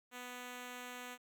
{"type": "tone", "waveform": "5% pulse", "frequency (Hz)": 247.6, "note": "B3", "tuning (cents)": 5, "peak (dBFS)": -34, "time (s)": [0.11, 1.18], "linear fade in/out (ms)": 50, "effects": []}